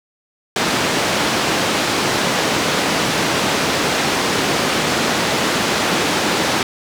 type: band-pass noise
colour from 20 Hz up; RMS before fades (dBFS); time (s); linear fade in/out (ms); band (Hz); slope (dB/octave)
pink; -18; 0.56-6.63; 2; 200 to 6000; 12
effects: none